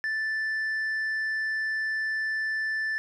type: tone with tanh clipping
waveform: sine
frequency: 1760 Hz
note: A6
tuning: in tune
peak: -27 dBFS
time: 0.04-2.98 s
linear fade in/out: 0 ms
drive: 3 dB
effects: none